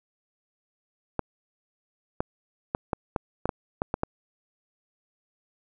clicks, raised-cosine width 1 ms, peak -11 dBFS, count 10, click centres 1.193 / 2.205 / 2.749 / 2.932 / 3.162 / 3.456 / 3.492 / 3.819 / 3.941 / 4.034 s, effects none

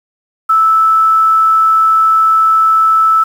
sine tone with quantisation, 1313 Hz, E6, 7 cents flat, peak -6 dBFS, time 0.49-3.24 s, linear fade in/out 10 ms, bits 6, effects none

